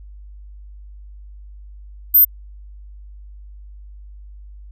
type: tone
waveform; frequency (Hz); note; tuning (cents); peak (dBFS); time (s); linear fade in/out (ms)
sine; 13630; G#9; +44; -7; 2.14-2.25; 10
effects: added 50 Hz sine -36 dBFS peak until 4.71 s